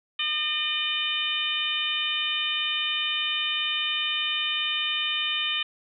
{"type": "harmonic tone", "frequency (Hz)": 607, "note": "D#5", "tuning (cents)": -43, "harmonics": [2, 3, 4, 5, 6], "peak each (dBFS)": [-37, -35, -31, -27, -31], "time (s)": [0.19, 5.63], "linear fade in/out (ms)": 5, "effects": []}